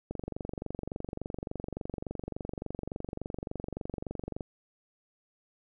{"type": "click train", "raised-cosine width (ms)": 2, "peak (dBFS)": -22, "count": 102, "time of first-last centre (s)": [0.11, 4.408], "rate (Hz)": 23.5, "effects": []}